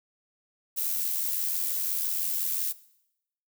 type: noise with amplitude modulation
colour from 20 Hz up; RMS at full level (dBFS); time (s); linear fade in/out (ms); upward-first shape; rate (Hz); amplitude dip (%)
violet; -27; 0.76-2.73; 20; sine; 85.8; 45
effects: noise-tail reverb RT60 0.8 s tail -19 dB re dry